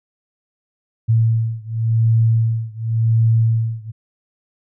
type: beating tone pair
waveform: sine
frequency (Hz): 112.9 / 113.81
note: A2 / A#2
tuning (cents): +45 / -41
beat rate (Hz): 0.91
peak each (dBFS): -16 / -17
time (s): 1.08-3.92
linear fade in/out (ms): 20
effects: none